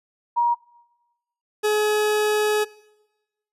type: tone pair in turn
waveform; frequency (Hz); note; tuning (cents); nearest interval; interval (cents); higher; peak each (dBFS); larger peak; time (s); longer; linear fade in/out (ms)
sine / 40% pulse; 950 / 423.2; A#5 / G#4; +33 / +33; octave + major second; 1400; first; -16 / -17; first; 0.36-0.55 / 1.63-2.65; second; 20
effects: noise-tail reverb RT60 1.0 s tail -22 dB re dry + resampled to 32000 Hz